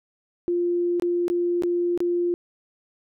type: tone with dropouts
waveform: sine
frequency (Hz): 349.2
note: F4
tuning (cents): 0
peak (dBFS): -20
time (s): 0.48-2.34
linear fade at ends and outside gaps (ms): 0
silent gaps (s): 0.998-1.022 / 1.281-1.3 / 1.623-1.635 / 1.976-2.004
effects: none